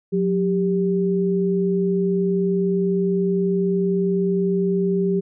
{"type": "tone pair together", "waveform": "sine", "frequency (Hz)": [181.6, 394.5], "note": ["F#3", "G4"], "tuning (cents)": [-32, 11], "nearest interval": "octave + minor second", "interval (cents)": 1343, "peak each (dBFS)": -20, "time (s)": [0.12, 5.21], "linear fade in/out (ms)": 20, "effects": []}